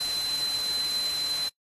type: tone in noise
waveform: sine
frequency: 4060 Hz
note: B7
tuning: 47 cents sharp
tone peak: -27 dBFS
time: 0-1.49 s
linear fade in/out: 10 ms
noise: white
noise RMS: -36 dBFS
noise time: 0-1.49 s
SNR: +6 dB
effects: noise-tail reverb RT60 0.1 s tail -24 dB re dry + AAC 32 kbps